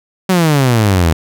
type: exponential sweep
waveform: sawtooth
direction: down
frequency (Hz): 191.8 to 77.6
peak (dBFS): -5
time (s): 0.29-1.13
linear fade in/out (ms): 5
effects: none